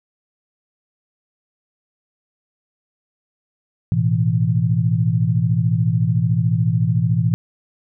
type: chord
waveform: sine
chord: A suspended second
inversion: none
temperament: just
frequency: 110 / 123.75 / 165 Hz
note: A2 / B2 / E3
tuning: 0 / +4 / +2 cents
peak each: -19 dBFS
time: 3.92-7.34 s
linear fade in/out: 0 ms
effects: none